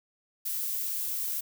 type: noise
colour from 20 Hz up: violet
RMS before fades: -32 dBFS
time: 0.45-1.41 s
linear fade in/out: 10 ms
effects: none